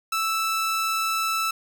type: tone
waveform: sawtooth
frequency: 1318.5 Hz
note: E6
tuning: in tune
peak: -19 dBFS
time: 0.12-1.51 s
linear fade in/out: 5 ms
effects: none